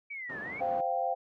sine linear two-way sweep, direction down then up, 2311 to 1669 to 2311 Hz, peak -37 dBFS, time 0.1-0.61 s, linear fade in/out 10 ms, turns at 0.4 s
pink band-pass noise, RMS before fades -45 dBFS, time 0.29-0.81 s, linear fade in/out 5 ms, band 180 to 1100 Hz, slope 12 dB/octave
sine chord, C suspended fourth, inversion none, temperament equal, 523.3 / 698.5 / 784 Hz, C5 / F5 / G5, 0 / 0 / 0 cents, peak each -34 / -31 / -32 dBFS, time 0.6-1.15 s, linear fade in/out 20 ms
effects none

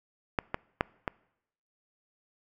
clicks, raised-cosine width 0.5 ms, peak -11 / -14 / -9 / -14 dBFS, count 4, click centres 0.388 / 0.544 / 0.809 / 1.078 s, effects noise-tail reverb RT60 0.8 s tail -24 dB re dry

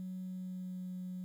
sine tone with pitch glide, 185 to 182.88 Hz, F#3 to F#3, 0 to -20 cents, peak -38 dBFS, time 0-1.24 s, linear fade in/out 0 ms, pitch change -20 cents, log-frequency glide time 0.19-0.91 s, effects tanh soft clip ceiling -36 dBFS + 11-bit

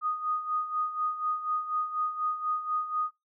sine tone with tremolo, 1240 Hz, D#6, 6 cents flat, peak -25 dBFS, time 0.01-3.11 s, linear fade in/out 50 ms, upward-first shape sine, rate 4.1 Hz, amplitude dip 70%, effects noise-tail reverb RT60 0.2 s tail -24 dB re dry

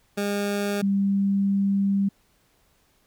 20% pulse / sine tone pair in turn, 203 / 197.68 Hz, G#3 / G3, -39 / +15 cents, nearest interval unison, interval 46 cents, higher first, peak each -19 dBFS, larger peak neither, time 0.17-0.82 / 0.82-2.09 s, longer second, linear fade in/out 10 ms, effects pink hiss -64 dBFS RMS until 3.06 s

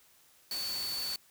sine tone in noise, 4477 Hz, C#8, 16 cents sharp, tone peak -34 dBFS, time 0.51-1.16 s, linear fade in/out 2 ms, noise white, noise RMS -41 dBFS, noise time 0.51-1.16 s, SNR +4 dB, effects white hiss -63 dBFS RMS until 1.3 s

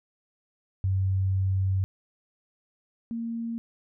sine tone pair in turn, 95.4 / 230.7 Hz, G2 / A#3, -47 / -18 cents, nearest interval octave + minor third, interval 1529 cents, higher second, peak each -22 / -29 dBFS, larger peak first, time 0.84-1.84 / 3.11-3.58 s, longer first, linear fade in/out 0 ms, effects none

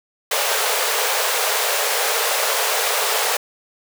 pink high-pass noise, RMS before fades -20 dBFS, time 0.31-3.37 s, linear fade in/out 5 ms, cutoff 420 Hz, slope 96 dB/octave, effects none

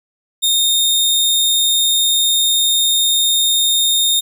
sawtooth tone, 3671 Hz, A#7, 27 cents flat, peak -9 dBFS, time 0.42-4.21 s, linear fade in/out 20 ms, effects none

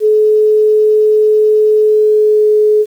sine tone with pitch glide, 428.2 to 425 Hz, A4 to G#4, -47 to +40 cents, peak -6 dBFS, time 0-2.86 s, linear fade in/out 50 ms, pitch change -13 cents, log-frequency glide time 1.85-2.48 s, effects 7-bit

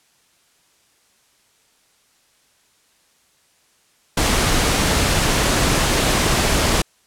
pink noise, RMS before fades -17 dBFS, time 4.17-6.82 s, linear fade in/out 5 ms, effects white hiss -59 dBFS RMS until 7.06 s + low-pass 10000 Hz 12 dB/octave

